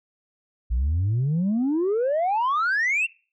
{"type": "exponential sweep", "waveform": "sine", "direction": "up", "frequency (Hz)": [55, 2794], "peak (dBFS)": -18, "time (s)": [0.7, 3.07], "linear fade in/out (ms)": 20, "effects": ["noise-tail reverb RT60 0.4 s tail -25 dB re dry", "tanh soft clip ceiling -18 dBFS"]}